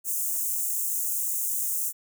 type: high-pass noise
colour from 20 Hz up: white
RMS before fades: -28 dBFS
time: 0.04-1.93 s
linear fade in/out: 50 ms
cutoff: 6600 Hz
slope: 48 dB/octave
effects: none